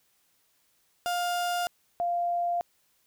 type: tone pair in turn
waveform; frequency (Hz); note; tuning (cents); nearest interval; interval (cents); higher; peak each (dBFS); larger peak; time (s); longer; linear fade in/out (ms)
35% pulse / sine; 705 / 696.1; F5 / F5; +16 / -6; unison; 22; first; -25; neither; 1.06-1.67 / 2-2.61; neither; 0
effects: white hiss -69 dBFS RMS until 3.06 s